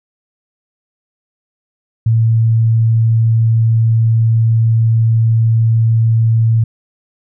sine tone, 113.3 Hz, A#2, 49 cents flat, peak -8 dBFS, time 2.06-6.64 s, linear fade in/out 5 ms, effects none

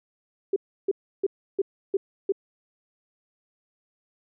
sine tone bursts, 392 Hz, G4, in tune, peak -19 dBFS, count 6, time 0.53-2.322 s, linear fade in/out 5 ms, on 32 ms, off 320 ms, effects none

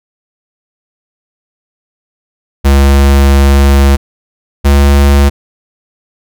square tone pair in turn, 69.3 / 70.35 Hz, C#2 / C#2, 0 / +26 cents, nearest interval unison, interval 26 cents, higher second, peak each -4 dBFS, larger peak neither, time 2.64-3.97 / 4.64-5.3 s, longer first, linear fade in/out 20 ms, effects none

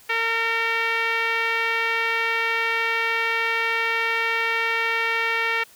5% pulse tone with low-pass filter, 456.6 Hz, A#4, 36 cents flat, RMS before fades -23 dBFS, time 0.09-5.64 s, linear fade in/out 10 ms, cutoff 2200 Hz, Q 2.4, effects white hiss -51 dBFS RMS until 5.75 s

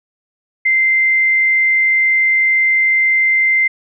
sine tone, 2083 Hz, C7, 8 cents flat, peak -10 dBFS, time 0.65-3.68 s, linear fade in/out 10 ms, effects none

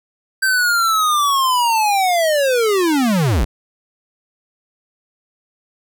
square linear sweep, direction down, 1566 to 41.49 Hz, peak -14 dBFS, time 0.42-3.45 s, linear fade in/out 10 ms, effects none

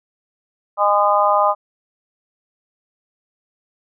harmonic tone, 204.5 Hz, G#3, 26 cents flat, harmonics 3 / 4 / 5 / 6, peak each -18 / -18 / -18 / -18 dBFS, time 0.77-1.55 s, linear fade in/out 50 ms, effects none

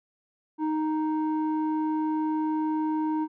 square tone with low-pass filter, 311.1 Hz, D#4, in tune, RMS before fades -27 dBFS, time 0.58-3.28 s, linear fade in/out 50 ms, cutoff 740 Hz, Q 6.6, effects none

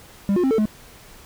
triangle tone with pitch steps, 199.2 / 357.3 / 265.5 / 444.1 / 213.5 Hz, G3 / F4 / C4 / A4 / G#3, +28 / +40 / +25 / +16 / +48 cents, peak -14 dBFS, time 0.29-0.655 s, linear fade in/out 0 ms, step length 73 ms, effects pink hiss -46 dBFS RMS until 1.25 s

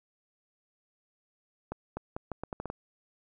accelerating click train, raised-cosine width 1 ms, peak -21 dBFS, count 9, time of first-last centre 1.72-2.701 s, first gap 250 ms, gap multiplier 0.78, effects none

